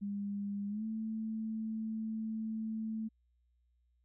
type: tone with pitch glide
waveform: sine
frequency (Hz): 202 to 220.3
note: G#3 to A3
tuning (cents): -48 to +2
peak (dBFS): -35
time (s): 0.01-3.09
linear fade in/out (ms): 20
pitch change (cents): +150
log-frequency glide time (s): 0.68-0.84
effects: added 60 Hz sine -70 dBFS peak until 4.04 s